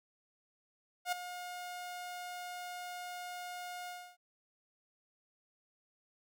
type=tone with ADSR envelope; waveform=sawtooth; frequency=716 Hz; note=F5; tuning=43 cents sharp; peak=-26 dBFS; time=1.05-4.17 s; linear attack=73 ms; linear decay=7 ms; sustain=-12 dB; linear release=290 ms; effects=none